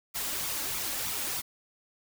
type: noise with flanger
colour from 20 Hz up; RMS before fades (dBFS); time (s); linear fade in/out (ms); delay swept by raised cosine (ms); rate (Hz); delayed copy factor
white; -33; 0.14-1.42; 20; 0.84 to 3.64; 3.2; +0.55
effects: none